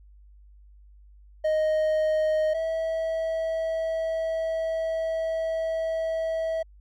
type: tone pair in turn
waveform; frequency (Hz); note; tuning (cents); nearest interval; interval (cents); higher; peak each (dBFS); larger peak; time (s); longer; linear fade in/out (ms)
triangle; 622.3 / 648.7; D#5 / E5; 0 / -28; minor second; 72; second; -19 / -23; first; 1.44-2.54 / 2.54-6.63; second; 10
effects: added 50 Hz sine -49 dBFS peak until 6.8 s